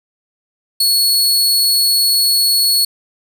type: tone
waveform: sawtooth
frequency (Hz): 4374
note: C#8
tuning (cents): -24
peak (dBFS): -8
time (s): 0.8-2.85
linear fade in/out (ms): 5
effects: none